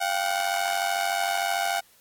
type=ring-modulated tone; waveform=sawtooth; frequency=740 Hz; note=F#5; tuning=in tune; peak=-17 dBFS; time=0-1.81 s; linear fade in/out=20 ms; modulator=46.7 Hz; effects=white hiss -59 dBFS RMS until 2 s + AAC 64 kbps